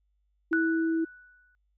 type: tone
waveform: sine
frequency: 326.1 Hz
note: E4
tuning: 19 cents flat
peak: -24 dBFS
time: 0.51-1.05 s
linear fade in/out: 10 ms
type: tone with exponential decay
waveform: sine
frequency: 1480 Hz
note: F#6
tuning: in tune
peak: -24 dBFS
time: 0.53-1.55 s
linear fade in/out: 0 ms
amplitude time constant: 220 ms
effects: added 50 Hz sine -69 dBFS peak until 1.77 s